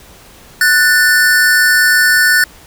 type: tone pair together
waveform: square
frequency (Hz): 1480 / 1777.2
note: F#6 / A6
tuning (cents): 0 / +17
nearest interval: minor third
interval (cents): 317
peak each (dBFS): -11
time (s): 0.61-2.44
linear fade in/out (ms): 2
effects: pink hiss -40 dBFS RMS until 2.66 s